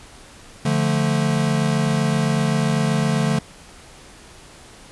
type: chord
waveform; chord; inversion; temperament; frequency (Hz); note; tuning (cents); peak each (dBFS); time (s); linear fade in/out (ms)
square; D minor; none; equal; 146.83 / 174.61 / 220; D3 / F3 / A3; 0 / 0 / 0; -21 / -24 / -23; 0.65-3.39; 5
effects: pink hiss -44 dBFS RMS until 4.91 s + resampled to 24000 Hz